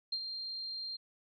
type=tone with ADSR envelope; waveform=sine; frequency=4186 Hz; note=C8; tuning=in tune; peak=-31 dBFS; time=0.12-0.97 s; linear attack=7 ms; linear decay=64 ms; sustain=-7 dB; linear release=15 ms; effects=none